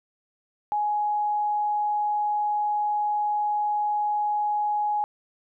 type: tone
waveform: sine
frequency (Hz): 836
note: G#5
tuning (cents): +11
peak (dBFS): -22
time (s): 0.72-5.04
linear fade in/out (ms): 0
effects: none